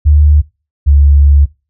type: tone pair in turn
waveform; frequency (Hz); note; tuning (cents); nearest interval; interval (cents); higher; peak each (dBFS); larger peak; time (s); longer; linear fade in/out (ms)
sine; 74.3 / 71.33; D2 / D2; +21 / -50; minor second; 71; first; -3; neither; 0.05-0.42 / 0.86-1.46; second; 20
effects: noise-tail reverb RT60 0.3 s tail -22 dB re dry